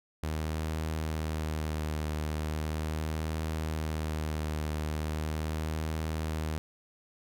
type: tone with vibrato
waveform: sawtooth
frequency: 77.78 Hz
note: D#2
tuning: in tune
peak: -27 dBFS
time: 0.23-6.58 s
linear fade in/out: 0 ms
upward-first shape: triangle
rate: 0.39 Hz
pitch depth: 28 cents each way
effects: none